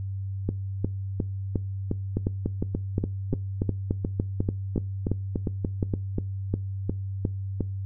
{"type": "two click trains", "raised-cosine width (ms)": 3, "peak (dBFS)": [-12, -12], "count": [14, 21], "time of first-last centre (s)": [[2.17, 5.938], [0.49, 7.607]], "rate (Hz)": [3.45, 2.81], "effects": ["noise-tail reverb RT60 0.3 s tail -21 dB re dry", "added 97 Hz sine -29 dBFS peak until 7.85 s"]}